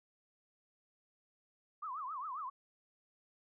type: tone with vibrato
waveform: sine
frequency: 1137 Hz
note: C#6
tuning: 44 cents sharp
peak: -39 dBFS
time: 1.82-2.5 s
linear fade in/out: 10 ms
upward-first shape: triangle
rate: 7.4 Hz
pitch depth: 270 cents each way
effects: none